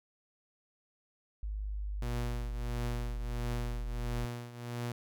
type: exponential sweep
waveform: sine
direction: down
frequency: 51.91 to 43.65 Hz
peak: -34 dBFS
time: 1.43-4.25 s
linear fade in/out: 0 ms
type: tone with tremolo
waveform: sawtooth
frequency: 120 Hz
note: B2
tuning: 49 cents flat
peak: -30 dBFS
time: 2.02-4.92 s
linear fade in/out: 0 ms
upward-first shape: triangle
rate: 1.5 Hz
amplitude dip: 80%
effects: none